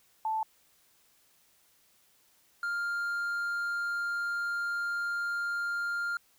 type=tone pair in turn; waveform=sine / triangle; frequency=878 / 1400.2 Hz; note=A5 / F6; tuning=-4 / +4 cents; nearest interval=minor sixth; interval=808 cents; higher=second; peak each=-28 / -28 dBFS; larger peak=neither; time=0.25-0.43 / 2.63-6.17 s; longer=second; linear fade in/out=2 ms; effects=white hiss -66 dBFS RMS until 6.38 s